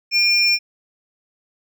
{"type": "tone pair together", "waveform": "triangle", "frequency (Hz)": [2404, 5397], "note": ["D7", "E8"], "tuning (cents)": [40, 40], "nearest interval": "octave + major second", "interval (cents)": 1400, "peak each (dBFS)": -15, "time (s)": [0.11, 0.59], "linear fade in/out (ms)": 50, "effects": []}